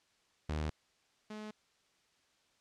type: tone pair in turn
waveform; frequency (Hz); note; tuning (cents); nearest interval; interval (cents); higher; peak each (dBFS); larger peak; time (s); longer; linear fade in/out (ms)
sawtooth; 76.7 / 213.4; D#2 / G#3; -24 / +47; octave + tritone; 1771; second; -30 / -39; first; 0.49-0.7 / 1.3-1.51; neither; 5
effects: white hiss -72 dBFS RMS until 2.6 s + low-pass 6000 Hz 12 dB/octave